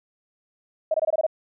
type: tone bursts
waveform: sine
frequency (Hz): 632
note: D#5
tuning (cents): +27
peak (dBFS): -18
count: 7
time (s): 0.91-1.266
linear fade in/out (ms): 5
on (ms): 32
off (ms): 22
effects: none